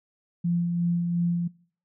sine tone with tremolo, 172.5 Hz, F3, 21 cents flat, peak -21 dBFS, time 0.44-1.48 s, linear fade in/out 10 ms, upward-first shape sine, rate 2.8 Hz, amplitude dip 35%, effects noise-tail reverb RT60 0.5 s tail -23 dB re dry

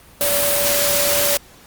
sine tone in noise, 575 Hz, D5, 37 cents flat, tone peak -21 dBFS, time 0.21-1.37 s, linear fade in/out 0 ms, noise white, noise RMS -18 dBFS, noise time 0.21-1.37 s, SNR -6 dB, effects pink hiss -46 dBFS RMS until 1.66 s + Opus 32 kbps

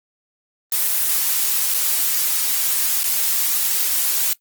blue noise with dropouts, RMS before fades -19 dBFS, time 0.72-4.33 s, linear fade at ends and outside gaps 1 ms, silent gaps 1.74-1.744 / 3.032-3.041 s, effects noise-tail reverb RT60 0.1 s tail -19 dB re dry + Opus 24 kbps

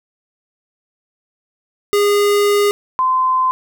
square / sine tone pair in turn, 409.3 / 1031.4 Hz, G#4 / C6, -25 / -25 cents, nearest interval octave + major third, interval 1600 cents, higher second, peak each -12 dBFS, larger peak neither, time 1.93-2.71 / 2.99-3.51 s, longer first, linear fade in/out 0 ms, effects none

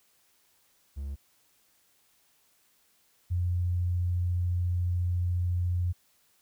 triangle / sine tone pair in turn, 69.8 / 88.59 Hz, C#2 / F2, +13 / +25 cents, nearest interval major third, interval 412 cents, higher second, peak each -31 / -25 dBFS, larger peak second, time 0.96-1.16 / 3.3-5.93 s, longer second, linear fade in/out 20 ms, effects white hiss -67 dBFS RMS until 6.41 s

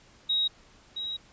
sine tone pair in turn, 3800 / 3829 Hz, A#7 / A#7, +33 / +46 cents, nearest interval unison, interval 13 cents, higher second, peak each -23 / -31 dBFS, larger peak first, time 0.29-0.48 / 0.96-1.17 s, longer second, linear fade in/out 10 ms, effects pink hiss -57 dBFS RMS until 1.32 s + resampled to 16000 Hz

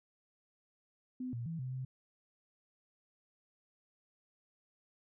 sine tone with pitch steps, 253.8 / 118.5 / 164.6 / 128.5 / 129.9 Hz, B3 / A#2 / E3 / C3 / C3, +47 / +29 / -2 / -31 / -12 cents, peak -37 dBFS, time 1.2-1.85 s, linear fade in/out 5 ms, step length 130 ms, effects none

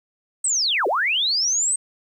sine linear two-way sweep, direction down then up, 8400 to 341.8 to 8400 Hz, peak -18 dBFS, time 0.44-1.76 s, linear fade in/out 5 ms, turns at 0.87 s, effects 9-bit

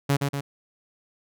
sawtooth tone with echo, 140.7 Hz, C#3, 26 cents sharp, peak -15 dBFS, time 0.09-0.17 s, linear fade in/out 10 ms, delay 120 ms, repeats 2, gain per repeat -4 dB, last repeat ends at 0.41 s, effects none

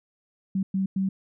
sine tone bursts at uneven times, 191.9 Hz, G3, 37 cents flat, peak -22 dBFS, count 3, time 0.55-0.63 / 0.74-0.86 / 0.96-1.09 s, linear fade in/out 5 ms, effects none

